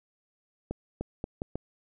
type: accelerating click train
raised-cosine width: 2 ms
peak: -19 dBFS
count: 5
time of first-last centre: 0.71-1.556 s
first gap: 300 ms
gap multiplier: 0.77
effects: none